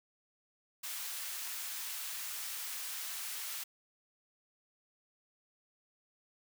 white high-pass noise, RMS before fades -41 dBFS, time 0.83-3.64 s, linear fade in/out 10 ms, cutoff 1100 Hz, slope 12 dB/octave, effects none

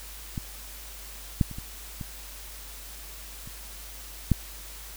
clicks, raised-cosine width 5 ms, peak -18 / -8 / -26 / -25 / -22 / -29 / -7 dBFS, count 7, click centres 0.378 / 1.412 / 1.513 / 1.585 / 2.012 / 3.475 / 4.317 s, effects added 50 Hz sine -44 dBFS peak until 4.96 s + white hiss -44 dBFS RMS until 4.96 s

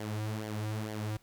sawtooth tone with flanger, 107.4 Hz, A2, 41 cents flat, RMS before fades -36 dBFS, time 0-1.17 s, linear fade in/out 5 ms, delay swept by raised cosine 0.77 to 4.67 ms, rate 2.2 Hz, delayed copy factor -0.65, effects pink hiss -66 dBFS RMS until 1.22 s

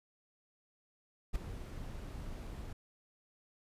brown noise with ADSR envelope, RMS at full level -32 dBFS, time 1.33-2.73 s, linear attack 26 ms, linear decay 4 ms, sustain -12 dB, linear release 5 ms, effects resampled to 32000 Hz

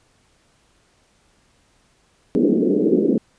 white band-pass noise, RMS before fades -17 dBFS, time 2.35-3.18 s, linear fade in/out 0 ms, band 190 to 440 Hz, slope 48 dB/octave, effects pink hiss -60 dBFS RMS until 3.38 s + resampled to 22050 Hz

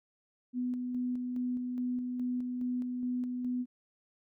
sine tone with tremolo, 248.6 Hz, B3, 12 cents sharp, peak -30 dBFS, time 0.53-3.66 s, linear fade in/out 50 ms, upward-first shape square, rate 2.4 Hz, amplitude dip 30%, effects none

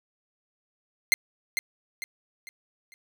sawtooth tone with echo, 2093 Hz, C7, in tune, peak -13 dBFS, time 1.12-1.14 s, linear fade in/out 0 ms, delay 450 ms, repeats 4, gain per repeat -8 dB, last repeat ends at 2.94 s, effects none

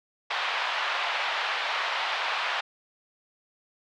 pink band-pass noise, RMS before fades -29 dBFS, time 0.3-2.61 s, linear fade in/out 10 ms, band 750 to 3700 Hz, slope 24 dB/octave, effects none

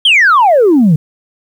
sine exponential sweep, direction down, 3322 to 144.8 Hz, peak -3 dBFS, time 0.05-0.96 s, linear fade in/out 5 ms, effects tanh soft clip ceiling -2 dBFS + 7-bit

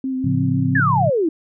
sine tone with vibrato, 261.6 Hz, C4, in tune, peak -20 dBFS, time 0.04-0.8 s, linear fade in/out 2 ms, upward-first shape sine, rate 5.8 Hz, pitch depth 24 cents each way
sine chord, A augmented, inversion none, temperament equal, 110 / 138.59 / 174.61 Hz, A2 / C#3 / E#3, 0 / 0 / 0 cents, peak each -22 / -20 / -23 dBFS, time 0.24-1.1 s, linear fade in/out 5 ms
sine exponential sweep, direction down, 1800 to 301.2 Hz, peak -15 dBFS, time 0.75-1.29 s, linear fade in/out 5 ms
effects none

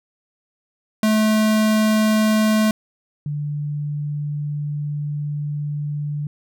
square / sine tone pair in turn, 216.2 / 147.12 Hz, A3 / D3, -30 / +3 cents, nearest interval perfect fifth, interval 667 cents, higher first, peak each -15 / -22 dBFS, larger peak first, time 1.03-2.71 / 3.26-6.27 s, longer second, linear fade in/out 2 ms, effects none

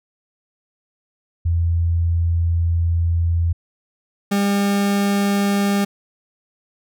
sine / 40% pulse tone pair in turn, 84.4 / 200.7 Hz, E2 / G3, +41 / +41 cents, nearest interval octave + minor third, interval 1500 cents, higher second, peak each -15 dBFS, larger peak neither, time 1.45-3.53 / 4.31-5.85 s, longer first, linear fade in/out 10 ms, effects none

